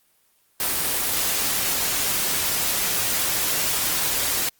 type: noise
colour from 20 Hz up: white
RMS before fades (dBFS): -23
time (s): 0.6-4.49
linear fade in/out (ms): 2
effects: white hiss -63 dBFS RMS until 4.59 s + Opus 24 kbps